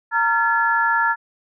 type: tone cluster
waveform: sine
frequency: 921 / 1376 / 1712 Hz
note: A#5 / F6 / A6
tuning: -21 / -26 / -48 cents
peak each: -20 dBFS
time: 0.11-1.16 s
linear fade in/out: 50 ms
effects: none